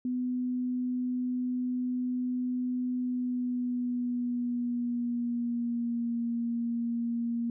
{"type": "tone with pitch glide", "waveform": "sine", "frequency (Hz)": [250, 234.6], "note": ["B3", "A#3"], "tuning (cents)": [21, 11], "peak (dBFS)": -28, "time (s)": [0.05, 7.5], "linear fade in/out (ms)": 2, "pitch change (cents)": -110, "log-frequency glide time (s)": [2.99, 6.16], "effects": []}